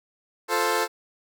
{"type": "chord", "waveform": "15% pulse", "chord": "F major", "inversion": "none", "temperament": "equal", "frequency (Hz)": [349.2, 440, 523.3], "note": ["F4", "A4", "C5"], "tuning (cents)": [0, 0, 0], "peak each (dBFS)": [-22, -18, -21], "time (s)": [0.48, 0.88], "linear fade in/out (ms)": 50, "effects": []}